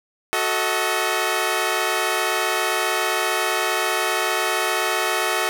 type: chord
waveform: 10% pulse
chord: D# diminished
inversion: first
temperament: equal with one note detuned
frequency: 370 / 440 / 632.4 Hz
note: F#4 / A4 / D#5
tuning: 0 / 0 / +28 cents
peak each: -16 dBFS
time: 0.33-5.49 s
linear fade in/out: 0 ms
effects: none